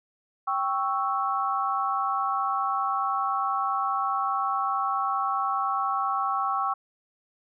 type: chord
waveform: sine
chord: C# diminished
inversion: second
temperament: equal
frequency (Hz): 784 / 1108.7 / 1318.5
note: G5 / C#6 / E6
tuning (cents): 0 / 0 / 0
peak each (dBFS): -29 / -27 / -29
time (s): 0.47-6.74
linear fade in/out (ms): 10
effects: none